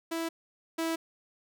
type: tone pair in turn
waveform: sawtooth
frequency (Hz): 329.6 / 327.3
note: E4 / E4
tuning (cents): 0 / -12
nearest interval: unison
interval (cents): 12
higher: first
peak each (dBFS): -27 / -25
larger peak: second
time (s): 0.11-0.29 / 0.78-0.96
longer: neither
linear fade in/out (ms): 10
effects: none